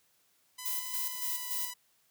5% pulse tone with pitch glide, 1004 to 990.2 Hz, B5 to B5, +28 to +4 cents, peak -29 dBFS, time 0.58-1.74 s, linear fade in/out 10 ms, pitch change -24 cents, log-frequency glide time 1.1-1.35 s
violet noise with tremolo, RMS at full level -34 dBFS, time 0.65-1.71 s, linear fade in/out 10 ms, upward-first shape square, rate 3.5 Hz, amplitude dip 55%
effects white hiss -70 dBFS RMS until 2.1 s + high-pass 60 Hz 12 dB/octave

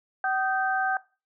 sine tone cluster, 761 / 1243 / 1557 Hz, F#5 / D#6 / G6, +48 / -2 / -12 cents, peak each -26 / -34 / -27 dBFS, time 0.24-0.97 s, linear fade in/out 2 ms, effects noise-tail reverb RT60 0.3 s tail -19 dB re dry

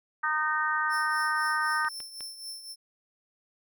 harmonic tone, 307.8 Hz, D#4, 19 cents flat, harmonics 3 / 4 / 5 / 6, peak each -33 / -29 / -29 / -33 dBFS, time 0.23-1.89 s, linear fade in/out 10 ms
sawtooth tone with tremolo, 5350 Hz, E8, 25 cents sharp, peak -33 dBFS, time 0.89-2.76 s, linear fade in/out 50 ms, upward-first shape triangle, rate 3.9 Hz, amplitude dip 70%
clicks, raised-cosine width 0.3 ms, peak -29 dBFS, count 3, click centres 1.848 / 2.003 / 2.207 s
effects none

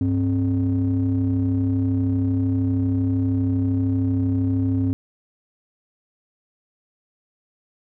triangle ring-modulated tone, 83.3 Hz, E2, 19 cents sharp, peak -13 dBFS, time 0.01-4.93 s, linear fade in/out 0 ms, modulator 183 Hz, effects none

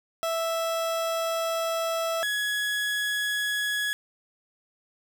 30% pulse tone pair in turn, 659.3 / 1679.2 Hz, E5 / G#6, 0 / +19 cents, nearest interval octave + major third, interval 1619 cents, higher second, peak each -23 dBFS, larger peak neither, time 0.23-2.23 / 2.23-3.93 s, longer first, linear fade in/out 0 ms, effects 9-bit

